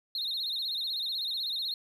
sine tone with vibrato, 3951 Hz, B7, in tune, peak -28 dBFS, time 0.15-1.74 s, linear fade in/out 2 ms, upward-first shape sine, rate 16 Hz, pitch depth 150 cents each way, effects tanh soft clip ceiling -29 dBFS

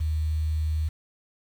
sine tone with quantisation, 77.78 Hz, D#2, in tune, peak -23 dBFS, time 0-0.89 s, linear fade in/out 10 ms, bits 8, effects none

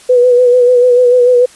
sine tone with vibrato, 493.9 Hz, B4, in tune, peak -4 dBFS, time 0.09-1.46 s, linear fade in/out 10 ms, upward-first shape sine, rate 6.8 Hz, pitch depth 36 cents each way, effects white hiss -40 dBFS RMS until 1.55 s + resampled to 24000 Hz

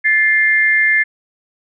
sine tone pair together, 1747.2 / 2100 Hz, A6 / C7, -13 / +6 cents, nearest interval minor third, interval 319 cents, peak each -13 dBFS, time 0.04-1.04 s, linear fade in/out 20 ms, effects none

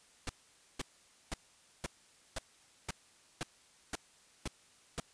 pink noise bursts, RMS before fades -37 dBFS, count 10, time 0.27-5 s, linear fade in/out 2 ms, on 23 ms, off 500 ms, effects white hiss -64 dBFS RMS until 5.13 s + resampled to 22050 Hz

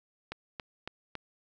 click train, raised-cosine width 0.3 ms, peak -21 dBFS, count 4, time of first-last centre 0.32-1.153 s, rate 3.6 Hz, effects none

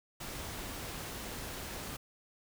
pink noise, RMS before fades -42 dBFS, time 0.2-1.97 s, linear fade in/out 10 ms, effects none

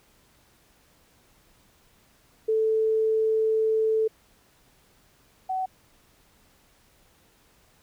sine tone pair in turn, 440 / 752.5 Hz, A4 / F#5, 0 / +29 cents, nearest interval major sixth, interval 929 cents, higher second, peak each -20 / -25 dBFS, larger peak first, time 2.48-4.08 / 5.49-5.66 s, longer first, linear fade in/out 10 ms, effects pink hiss -61 dBFS RMS until 7.82 s

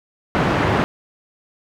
pink band-pass noise, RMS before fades -18 dBFS, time 0.35-0.84 s, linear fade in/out 0 ms, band 100 to 1800 Hz, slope 12 dB/octave, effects none

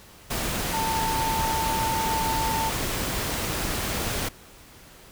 sine tone in noise, 894 Hz, A5, 27 cents sharp, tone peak -25 dBFS, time 0.73-2.7 s, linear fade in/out 10 ms, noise pink, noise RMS -28 dBFS, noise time 0.3-4.29 s, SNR 0 dB, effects pink hiss -49 dBFS RMS until 5.11 s

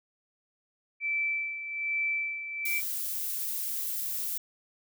sine tone with tremolo, 2325 Hz, D7, 18 cents flat, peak -26 dBFS, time 1-2.82 s, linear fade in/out 50 ms, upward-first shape sine, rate 1.2 Hz, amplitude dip 65%
violet noise, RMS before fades -33 dBFS, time 2.65-4.38 s, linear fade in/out 5 ms
effects none

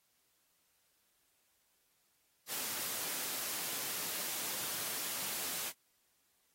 white high-pass noise, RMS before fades -39 dBFS, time 2.47-5.73 s, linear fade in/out 50 ms, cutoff 140 Hz, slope 12 dB/octave, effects white hiss -75 dBFS RMS until 6.54 s + AAC 48 kbps

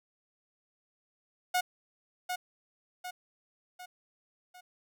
sawtooth tone with echo, 726 Hz, F#5, 33 cents flat, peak -22 dBFS, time 1.54-1.61 s, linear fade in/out 10 ms, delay 750 ms, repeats 4, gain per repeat -6 dB, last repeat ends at 4.61 s, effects none

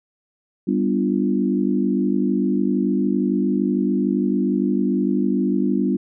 sine chord, G dominant seventh, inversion none, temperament equal with one note detuned, 196 / 246.9 / 293.7 / 346.6 Hz, G3 / B3 / D4 / F4, 0 / 0 / 0 / -13 cents, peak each -21 / -22 / -23 / -25 dBFS, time 0.67-5.97 s, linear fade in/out 10 ms, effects none

